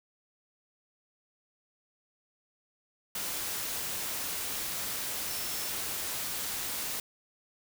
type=tone in noise; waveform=sine; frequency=5360 Hz; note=E8; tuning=28 cents sharp; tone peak=-43 dBFS; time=5.3-5.7 s; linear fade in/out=2 ms; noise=white; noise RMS=-35 dBFS; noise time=3.15-7 s; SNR=-11 dB; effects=none